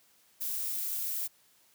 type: noise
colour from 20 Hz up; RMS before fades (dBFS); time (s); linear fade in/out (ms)
violet; -34; 0.4-1.28; 20
effects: white hiss -65 dBFS RMS until 1.74 s + high-pass 80 Hz 12 dB/octave